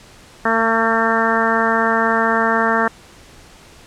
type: harmonic tone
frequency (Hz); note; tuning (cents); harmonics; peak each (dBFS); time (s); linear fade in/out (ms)
226; A3; +47; 1 / 2 / 3 / 4 / 5 / 6 / 7 / 8; -22 / -22 / -22 / -22 / -22 / -22 / -22 / -22; 0.45-2.88; 5
effects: pink hiss -44 dBFS RMS until 3.86 s + low-pass 9000 Hz 12 dB/octave